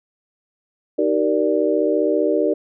sine chord, Eb major seventh, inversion none, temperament equal with one note detuned, 311.1 / 386.2 / 466.2 / 587.3 Hz, Eb4 / G4 / Bb4 / D5, 0 / -26 / 0 / 0 cents, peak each -21 dBFS, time 0.98-2.54 s, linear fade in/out 10 ms, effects none

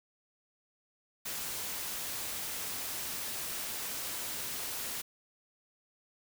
white noise, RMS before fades -38 dBFS, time 1.25-5.02 s, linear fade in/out 10 ms, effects none

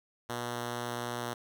5% pulse tone, 120.2 Hz, B2, 46 cents flat, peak -23 dBFS, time 0.29-1.34 s, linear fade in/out 10 ms, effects none

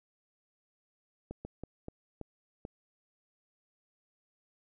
slowing click train, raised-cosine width 2 ms, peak -27 dBFS, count 6, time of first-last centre 1.31-2.651 s, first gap 140 ms, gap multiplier 1.33, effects none

